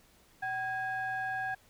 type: ring-modulated tone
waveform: triangle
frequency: 440 Hz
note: A4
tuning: in tune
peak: -27 dBFS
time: 0.42-1.55 s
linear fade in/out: 10 ms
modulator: 1200 Hz
effects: pink hiss -63 dBFS RMS until 1.69 s